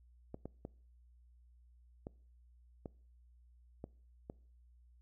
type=clicks; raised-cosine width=2 ms; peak=-30 dBFS; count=7; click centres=0.344 / 0.456 / 0.651 / 2.069 / 2.858 / 3.841 / 4.299 s; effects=noise-tail reverb RT60 0.5 s tail -24 dB re dry + added 60 Hz sine -61 dBFS peak until 5.01 s